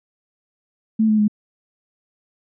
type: tone with pitch steps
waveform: sine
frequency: 220 / 215 / 210.1 Hz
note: A3 / A3 / G#3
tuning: 0 / -40 / +20 cents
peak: -13 dBFS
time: 0.99-1.281 s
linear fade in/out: 10 ms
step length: 97 ms
effects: none